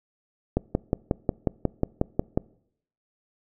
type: click train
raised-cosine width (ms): 2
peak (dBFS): -8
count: 11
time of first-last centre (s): 0.57-2.375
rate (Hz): 5.54
effects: noise-tail reverb RT60 0.7 s tail -24 dB re dry